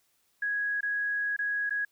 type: tone with dropouts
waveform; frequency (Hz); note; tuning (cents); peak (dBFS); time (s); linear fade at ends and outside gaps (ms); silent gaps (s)
sine; 1661.2; G#6; 0; -27; 0.42-1.85; 5; 0.808-0.829 / 1.365-1.389 / 1.696-1.706
effects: white hiss -71 dBFS RMS until 1.91 s